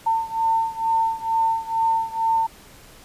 sine beating tone pair, 901 / 903.2 Hz, A5 / A5, +41 / +45 cents, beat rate 2.2 Hz, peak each -21 / -23 dBFS, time 0.06-2.47 s, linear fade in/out 10 ms, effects pink hiss -47 dBFS RMS until 3.04 s + resampled to 32000 Hz

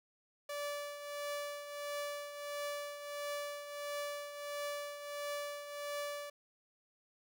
sawtooth tone with tremolo, 580 Hz, D5, 22 cents flat, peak -33 dBFS, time 0.49-6.3 s, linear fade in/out 5 ms, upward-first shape triangle, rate 1.5 Hz, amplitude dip 65%, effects none

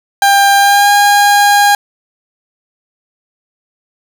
30% pulse tone with pitch glide, 797 to 814.7 Hz, G5 to G#5, +28 to -33 cents, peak -3 dBFS, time 0.22-1.75 s, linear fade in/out 2 ms, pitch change +39 cents, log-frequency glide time 0.57-0.92 s, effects none

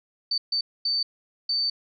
sine tone bursts at uneven times, 4564 Hz, C#8, 50 cents sharp, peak -22 dBFS, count 4, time 0.31-0.38 / 0.52-0.61 / 0.85-1.03 / 1.49-1.7 s, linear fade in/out 5 ms, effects none

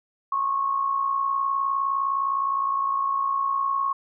sine tone with amplitude modulation, 1096 Hz, C#6, 20 cents flat, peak -19 dBFS, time 0.32-3.93 s, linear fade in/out 5 ms, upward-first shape sine, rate 59.6 Hz, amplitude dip 55%, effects none

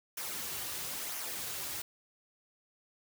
white noise with flanger, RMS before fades -39 dBFS, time 0.17-1.82 s, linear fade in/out 5 ms, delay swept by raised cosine 0.23 to 4.63 ms, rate 1 Hz, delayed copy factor -0.5, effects none

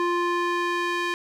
square tone with band-pass filter sweep, 349 Hz, F4, 1 cent flat, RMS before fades -25 dBFS, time 0-1.14 s, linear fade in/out 0 ms, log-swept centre 960 to 2000 Hz, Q 0.96, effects none

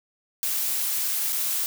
blue noise with dropouts, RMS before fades -26 dBFS, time 0.43-1.66 s, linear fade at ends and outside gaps 0 ms, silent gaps 1.324-1.328 s, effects none

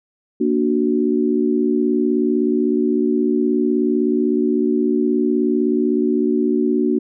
sine chord, Bb augmented, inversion none, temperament equal with one note detuned, 234.3 / 293.7 / 370 Hz, Bb3 / D4 / F#4, +9 / 0 / 0 cents, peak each -19 dBFS, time 0.4-6.99 s, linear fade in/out 10 ms, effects none

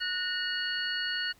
sine tone cluster, 1468 / 1835 / 2882 / 4408 Hz, F#6 / A#6 / F#7 / C#8, -14 / -28 / -46 / -11 cents, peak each -34 / -36 / -35 / -35 dBFS, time 0-1.33 s, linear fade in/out 20 ms, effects pink hiss -62 dBFS RMS until 1.39 s

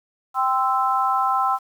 sine chord, C major, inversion second, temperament equal with one note detuned, 784 / 1038.7 / 1318.5 Hz, G5 / C6 / E6, 0 / -13 / 0 cents, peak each -22 dBFS, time 0.34-1.59 s, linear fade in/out 50 ms, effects 8-bit

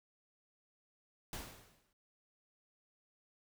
pink noise with exponential decay, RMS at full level -42 dBFS, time 1.33-1.93 s, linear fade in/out 1 ms, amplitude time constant 130 ms, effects none

